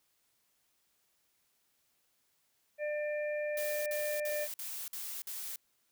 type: harmonic tone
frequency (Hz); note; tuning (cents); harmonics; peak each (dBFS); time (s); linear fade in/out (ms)
597; D5; +28; 1 / 3 / 4; -33 / -43 / -45; 2.78-4.48; 50
type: noise bursts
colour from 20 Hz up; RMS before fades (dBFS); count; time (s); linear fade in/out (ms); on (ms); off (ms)
blue; -41; 6; 3.57-5.56; 2; 290; 50
effects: white hiss -75 dBFS RMS until 5.91 s